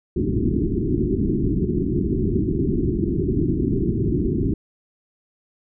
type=low-pass noise; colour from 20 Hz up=white; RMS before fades=-21 dBFS; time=0.16-4.54 s; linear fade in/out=5 ms; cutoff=390 Hz; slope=96 dB/octave; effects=none